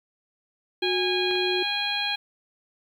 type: tone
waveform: sine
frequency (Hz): 365.1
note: F#4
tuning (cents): -23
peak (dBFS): -25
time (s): 0.82-1.63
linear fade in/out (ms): 5
type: harmonic tone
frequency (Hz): 820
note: G#5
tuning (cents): -22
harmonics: 1 / 2 / 3 / 4 / 5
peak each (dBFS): -33 / -33 / -30 / -29 / -31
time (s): 0.82-2.16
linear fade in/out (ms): 10
type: clicks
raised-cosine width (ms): 0.3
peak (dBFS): -22 / -26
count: 2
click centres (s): 1.311 / 1.355
effects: 9-bit